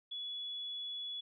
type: tone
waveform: sine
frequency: 3400 Hz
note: G#7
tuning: 40 cents sharp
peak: -39 dBFS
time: 0.11-1.21 s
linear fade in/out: 10 ms
effects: none